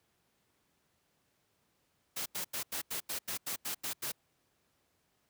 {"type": "noise bursts", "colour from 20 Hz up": "white", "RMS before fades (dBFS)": -37, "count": 11, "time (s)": [2.16, 4.12], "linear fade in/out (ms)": 10, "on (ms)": 100, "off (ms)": 86, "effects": ["pink hiss -75 dBFS RMS until 5.29 s", "high-pass 80 Hz 12 dB/octave"]}